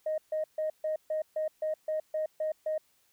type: tone bursts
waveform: sine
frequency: 622.3 Hz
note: D#5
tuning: in tune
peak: -27 dBFS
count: 11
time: 0.06-2.78 s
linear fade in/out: 5 ms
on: 120 ms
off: 140 ms
effects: tanh soft clip ceiling -24 dBFS + white hiss -69 dBFS RMS until 3.12 s